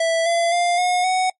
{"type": "tone with pitch steps", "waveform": "square", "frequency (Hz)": [659.3, 679.4, 700.1, 721.5, 743.5], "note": ["E5", "F5", "F5", "F#5", "F#5"], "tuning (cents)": [0, -48, 4, -44, 8], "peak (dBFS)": -17, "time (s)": [0, 1.3], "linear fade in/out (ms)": 5, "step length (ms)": 260, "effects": ["noise-tail reverb RT60 0.1 s tail -23 dB re dry", "MP3 48 kbps"]}